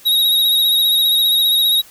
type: tone with vibrato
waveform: square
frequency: 3796 Hz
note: A#7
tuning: 31 cents sharp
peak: -12 dBFS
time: 0.05-1.82 s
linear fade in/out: 20 ms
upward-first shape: triangle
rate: 15 Hz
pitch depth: 42 cents each way
effects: white hiss -44 dBFS RMS until 1.9 s